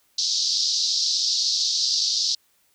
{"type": "band-pass noise", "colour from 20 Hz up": "pink", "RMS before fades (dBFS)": -23, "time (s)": [0.18, 2.35], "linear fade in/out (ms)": 5, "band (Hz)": [4100, 5700], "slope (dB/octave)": 48, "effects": ["white hiss -64 dBFS RMS until 2.74 s"]}